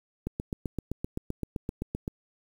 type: click train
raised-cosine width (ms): 3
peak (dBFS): -18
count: 15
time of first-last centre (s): 0.27-2.079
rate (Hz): 7.74
effects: 8-bit